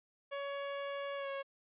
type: tone with pitch glide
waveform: sawtooth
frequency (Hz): 561 to 550.4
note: C#5 to C#5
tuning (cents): +21 to -12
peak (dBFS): -34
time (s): 0.31-1.43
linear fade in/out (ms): 20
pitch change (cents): -33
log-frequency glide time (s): 1.16-1.29
effects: resampled to 8000 Hz